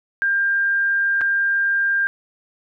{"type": "tone with dropouts", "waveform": "sine", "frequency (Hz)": 1597, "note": "G6", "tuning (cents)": 32, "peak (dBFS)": -16, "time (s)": [0.22, 2.07], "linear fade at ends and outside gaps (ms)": 0, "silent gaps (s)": [1.21, 1.215], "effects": []}